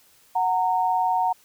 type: tone pair together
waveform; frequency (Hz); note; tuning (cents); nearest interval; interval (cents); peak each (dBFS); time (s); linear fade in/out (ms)
sine; 740 / 921.2; F#5 / A#5; 0 / -21; major third; 379; -22; 0.35-1.33; 10
effects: white hiss -57 dBFS RMS until 1.44 s